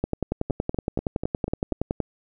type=two click trains; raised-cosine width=2 ms; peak=-10 / -15 dBFS; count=22 / 6; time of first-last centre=0.04-2.003 / 0.5-1.725 s; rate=10.7 / 4.08 Hz; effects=none